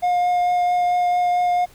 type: tone with vibrato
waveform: triangle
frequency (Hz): 713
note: F5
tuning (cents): +36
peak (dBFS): -14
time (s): 0.02-1.66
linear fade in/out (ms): 20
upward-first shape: triangle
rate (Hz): 4.5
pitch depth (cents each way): 10
effects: pink hiss -50 dBFS RMS until 1.74 s